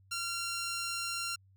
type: tone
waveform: 10% pulse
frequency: 1378 Hz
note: F6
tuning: 24 cents flat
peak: -26 dBFS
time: 0.11-1.36 s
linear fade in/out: 10 ms
effects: added 96 Hz sine -60 dBFS peak until 1.56 s